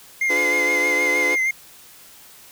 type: tone with vibrato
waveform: triangle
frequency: 2093 Hz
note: C7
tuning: in tune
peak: -16 dBFS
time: 0.21-1.51 s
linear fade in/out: 5 ms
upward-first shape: sine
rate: 6.4 Hz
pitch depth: 37 cents each way
type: chord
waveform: 35% pulse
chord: D diminished seventh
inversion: none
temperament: just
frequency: 293.7 / 352.4 / 422.9 / 507.5 Hz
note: D4 / F4 / Ab4 / Cb5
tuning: 0 / +16 / +31 / +47 cents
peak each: -29 / -28 / -29 / -25 dBFS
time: 0.29-1.36 s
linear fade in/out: 20 ms
effects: white hiss -46 dBFS RMS until 2.51 s